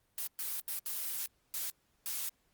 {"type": "noise bursts at uneven times", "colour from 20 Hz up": "blue", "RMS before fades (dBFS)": -37, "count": 6, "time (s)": [[0.18, 0.27], [0.39, 0.6], [0.68, 0.79], [0.86, 1.26], [1.54, 1.7], [2.06, 2.29]], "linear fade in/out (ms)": 0, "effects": ["pink hiss -74 dBFS RMS until 2.53 s", "Opus 32 kbps"]}